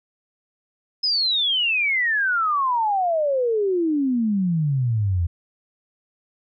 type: exponential sweep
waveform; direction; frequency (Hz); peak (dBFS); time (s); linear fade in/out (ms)
sine; down; 5150 to 82; -18; 1.03-5.27; 10
effects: none